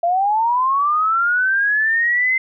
sine linear sweep, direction up, 671 to 2078 Hz, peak -14 dBFS, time 0.03-2.38 s, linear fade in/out 5 ms, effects none

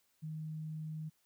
sine tone, 156.2 Hz, D#3, 7 cents sharp, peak -39 dBFS, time 0.22-1.1 s, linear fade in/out 20 ms, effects white hiss -75 dBFS RMS until 1.25 s

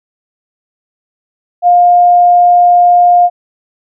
sine tone, 707 Hz, F5, 21 cents sharp, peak -3 dBFS, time 1.62-3.3 s, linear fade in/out 50 ms, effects none

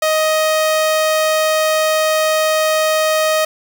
sawtooth tone, 626 Hz, D#5, 10 cents sharp, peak -9 dBFS, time 0.02-3.45 s, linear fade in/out 5 ms, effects none

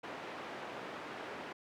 pink band-pass noise, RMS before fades -45 dBFS, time 0.03-1.53 s, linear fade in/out 10 ms, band 310 to 2200 Hz, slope 12 dB/octave, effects none

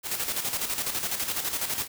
white noise with tremolo, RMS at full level -28 dBFS, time 0.03-1.88 s, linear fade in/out 50 ms, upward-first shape square, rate 12 Hz, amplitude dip 55%, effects none

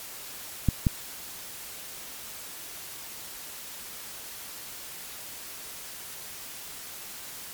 clicks, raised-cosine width 5 ms, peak -8 dBFS, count 2, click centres 0.687 / 0.868 s, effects white hiss -41 dBFS RMS until 7.53 s + MP3 96 kbps

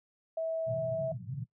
sine tone, 650 Hz, E5, 24 cents flat, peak -30 dBFS, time 0.37-1.12 s, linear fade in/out 5 ms
pink band-pass noise, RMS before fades -40 dBFS, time 0.66-1.45 s, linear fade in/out 20 ms, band 120 to 160 Hz, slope 48 dB/octave
effects noise-tail reverb RT60 0.1 s tail -17 dB re dry

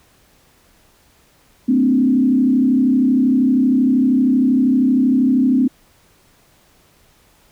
sine tone with frequency modulation, 256.2 Hz, C4, 36 cents flat, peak -11 dBFS, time 1.68-5.68 s, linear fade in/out 10 ms, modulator 32.8 Hz, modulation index 0.97, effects pink hiss -54 dBFS RMS until 7.51 s

